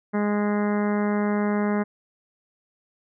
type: harmonic tone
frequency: 207.1 Hz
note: G#3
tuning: 5 cents flat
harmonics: 1 / 2 / 3 / 4 / 5 / 6 / 7 / 8 / 9 / 10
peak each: -22 / -28 / -32 / -34 / -36 / -38 / -39 / -40 / -41 / -42 dBFS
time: 0.13-1.84 s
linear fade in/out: 20 ms
effects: none